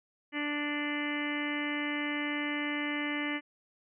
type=harmonic tone; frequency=293.7 Hz; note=D4; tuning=in tune; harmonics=1 / 2 / 3 / 4 / 5 / 6 / 7 / 8 / 9 / 10; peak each=-34 / -44 / -45 / -44 / -48 / -39 / -37 / -42 / -51 / -43 dBFS; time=0.32-3.41 s; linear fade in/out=50 ms; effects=none